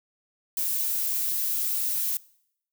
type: noise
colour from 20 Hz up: violet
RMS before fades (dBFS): -27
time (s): 0.57-2.17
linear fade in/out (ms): 2
effects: noise-tail reverb RT60 0.7 s tail -22 dB re dry